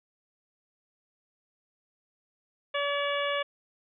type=harmonic tone; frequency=571 Hz; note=D5; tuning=49 cents flat; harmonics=1 / 2 / 3 / 4 / 5 / 6; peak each=-30 / -33 / -35 / -36 / -37 / -38 dBFS; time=2.74-3.43 s; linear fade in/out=10 ms; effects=none